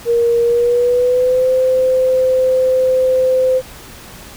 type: tone with pitch glide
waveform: sine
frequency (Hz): 470 to 515.5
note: A#4 to C5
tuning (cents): +14 to -26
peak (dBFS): -10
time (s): 0.05-3.62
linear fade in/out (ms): 50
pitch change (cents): +160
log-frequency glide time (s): 0.42-1.52
effects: pink hiss -36 dBFS RMS until 4.36 s